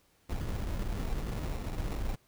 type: noise with sample-and-hold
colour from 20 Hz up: brown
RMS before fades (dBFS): -34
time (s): 0.29-2.16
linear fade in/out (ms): 10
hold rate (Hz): 1575
effects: pink hiss -68 dBFS RMS until 2.27 s